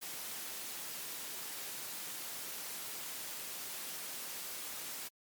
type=noise; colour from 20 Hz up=white; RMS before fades=-43 dBFS; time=0.01-5.09 s; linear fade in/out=20 ms; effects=high-pass 150 Hz 12 dB/octave + MP3 96 kbps